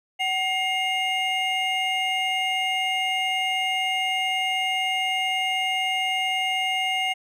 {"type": "tone cluster", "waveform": "triangle", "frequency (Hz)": [755, 2132, 2836], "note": ["F#5", "C7", "F7"], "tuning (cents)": [35, 32, 26], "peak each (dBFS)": -25, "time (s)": [0.19, 7.14], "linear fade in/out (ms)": 20, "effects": []}